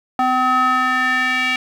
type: tone with band-pass filter sweep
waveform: square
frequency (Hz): 255.4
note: C4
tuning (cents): -42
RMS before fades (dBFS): -17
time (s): 0.19-1.56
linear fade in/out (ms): 2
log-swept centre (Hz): 970 to 2400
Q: 3.5
effects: 8-bit